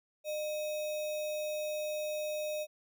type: tone with sample-and-hold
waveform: sine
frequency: 608 Hz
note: D#5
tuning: 40 cents flat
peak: -33 dBFS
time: 0.24-2.67 s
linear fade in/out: 50 ms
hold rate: 3150 Hz
effects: none